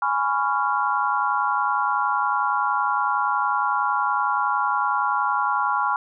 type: chord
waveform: sine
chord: C# dominant seventh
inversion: second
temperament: just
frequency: 831.5 / 997.9 / 1108.7 / 1385.9 Hz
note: G#5 / B5 / C#6 / E#6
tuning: +2 / +18 / 0 / -14 cents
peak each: -25 dBFS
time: 0.02-5.96 s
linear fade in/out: 2 ms
effects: none